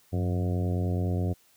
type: harmonic tone with a mistuned harmonic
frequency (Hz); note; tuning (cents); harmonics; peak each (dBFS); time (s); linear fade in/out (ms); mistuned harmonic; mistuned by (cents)
89.5; F2; +43; 1 / 2 / 3 / 4 / 5 / 6 / 7 / 8; -26 / -32 / -36 / -38 / -40 / -42 / -43 / -44; 0.12-1.34; 20; 1; +91
effects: white hiss -62 dBFS RMS until 1.56 s